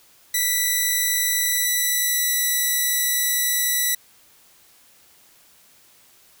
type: tone with pitch glide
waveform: 5% pulse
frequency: 1972 to 1960.6 Hz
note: B6 to B6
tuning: -3 to -13 cents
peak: -9 dBFS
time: 0.34-3.95 s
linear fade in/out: 5 ms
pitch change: -10 cents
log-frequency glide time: 1.36-2.57 s
effects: white hiss -54 dBFS RMS until 6.4 s